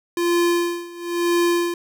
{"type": "tone with tremolo", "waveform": "square", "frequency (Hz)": 345.5, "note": "F4", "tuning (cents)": -19, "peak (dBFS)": -16, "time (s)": [0.17, 1.74], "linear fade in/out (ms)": 2, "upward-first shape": "sine", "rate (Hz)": 1, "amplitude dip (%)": 90, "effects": []}